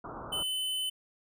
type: low-pass noise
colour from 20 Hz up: white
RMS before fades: -42 dBFS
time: 0.04-0.43 s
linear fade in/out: 5 ms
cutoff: 1400 Hz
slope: 96 dB/octave
type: tone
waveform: square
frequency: 3030 Hz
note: F#7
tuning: 40 cents sharp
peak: -31 dBFS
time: 0.32-0.9 s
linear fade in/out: 10 ms
effects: none